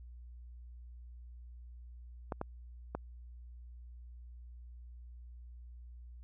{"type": "clicks", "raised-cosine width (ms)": 1, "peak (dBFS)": -22, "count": 3, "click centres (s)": [2.322, 2.414, 2.95], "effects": ["added 60 Hz sine -48 dBFS peak until 6.23 s"]}